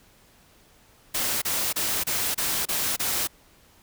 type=noise bursts; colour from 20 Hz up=white; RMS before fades=-26 dBFS; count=7; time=1.14-3.274 s; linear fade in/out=10 ms; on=280 ms; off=29 ms; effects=pink hiss -57 dBFS RMS until 3.82 s